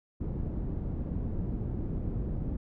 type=low-pass noise; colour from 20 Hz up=pink; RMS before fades=-33 dBFS; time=0.2-2.57 s; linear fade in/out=10 ms; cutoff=260 Hz; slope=12 dB/octave; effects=none